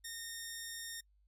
10% pulse tone, 1838 Hz, A#6, 25 cents flat, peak -34 dBFS, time 0.04-1.01 s, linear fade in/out 10 ms, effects noise-tail reverb RT60 0.1 s tail -25 dB re dry + added 50 Hz sine -67 dBFS peak until 1.27 s

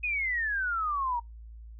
sine exponential sweep, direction down, 2533 to 931 Hz, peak -27 dBFS, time 0.03-1.2 s, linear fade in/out 10 ms, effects noise-tail reverb RT60 0.2 s tail -26 dB re dry + added 56 Hz sine -43 dBFS peak until 1.79 s

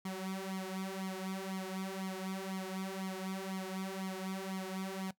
sawtooth tone with flanger, 190 Hz, F#3, 46 cents sharp, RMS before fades -40 dBFS, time 0.05-5.11 s, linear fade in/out 5 ms, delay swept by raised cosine 0.92 to 4.42 ms, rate 2 Hz, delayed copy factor +0.8, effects noise-tail reverb RT60 0.1 s tail -19 dB re dry

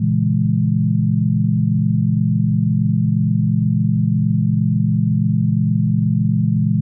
sine chord, A# half-diminished seventh, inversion none, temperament equal, 116.54 / 138.59 / 164.81 / 207.7 Hz, A#2 / C#3 / E3 / G#3, 0 / 0 / 0 / 0 cents, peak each -18 / -22 / -18 / -19 dBFS, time 0-6.81 s, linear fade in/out 10 ms, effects none

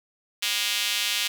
square tone with high-pass filter, 110 Hz, A2, in tune, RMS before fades -26 dBFS, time 0.42-1.28 s, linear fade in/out 10 ms, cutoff 3000 Hz, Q 1.8, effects none

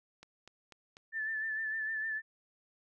click train, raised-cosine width 0.2 ms, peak -34 dBFS, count 4, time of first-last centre 0.23-0.969 s, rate 4.06 Hz
sine tone with vibrato, 1760 Hz, A6, in tune, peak -33 dBFS, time 1.12-2.22 s, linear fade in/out 50 ms, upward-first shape sine, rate 6.6 Hz, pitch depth 36 cents each way
effects none

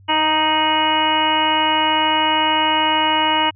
harmonic tone with a mistuned harmonic, 311.1 Hz, D#4, in tune, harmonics 1 / 2 / 3 / 4 / 5 / 6 / 7 / 8 / 9, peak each -25 / -27 / -17 / -27 / -28 / -29 / -26 / -29 / -20 dBFS, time 0.08-3.51 s, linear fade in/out 20 ms, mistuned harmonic 9, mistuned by +67 cents, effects added 97 Hz sine -44 dBFS peak until 3.55 s

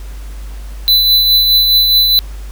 square tone with tremolo, 4000 Hz, B7, 21 cents sharp, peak -6 dBFS, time 0.88-2.19 s, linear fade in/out 0 ms, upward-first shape triangle, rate 4.8 Hz, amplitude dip 40%, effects added 50 Hz sine -24 dBFS peak until 2.51 s + pink hiss -40 dBFS RMS until 2.51 s

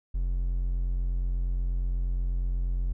triangle tone, 44.18 Hz, F1, 21 cents sharp, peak -23 dBFS, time 0.14-2.93 s, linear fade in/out 10 ms, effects none

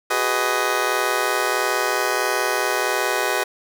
15% pulse chord, G# minor seventh, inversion third, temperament just, 373.8 / 415.3 / 498.4 / 623 Hz, F#4 / G#4 / B4 / D#5, +18 / 0 / +16 / +2 cents, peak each -19 dBFS, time 0.1-3.44 s, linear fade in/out 10 ms, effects none

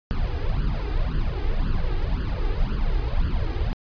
brown noise with flanger, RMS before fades -23 dBFS, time 0.11-3.73 s, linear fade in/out 0 ms, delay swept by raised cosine 0.65 to 2.55 ms, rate 1.9 Hz, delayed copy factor +0.9, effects resampled to 11025 Hz

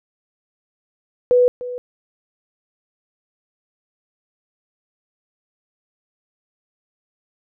sine tone with echo, 493.9 Hz, B4, in tune, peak -10 dBFS, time 1.31-1.48 s, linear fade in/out 0 ms, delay 300 ms, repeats 1, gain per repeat -15 dB, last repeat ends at 1.78 s, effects none

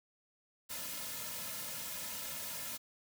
white noise with comb filter, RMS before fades -42 dBFS, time 0.69-2.78 s, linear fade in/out 20 ms, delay 2.6 ms, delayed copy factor -0.95, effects none

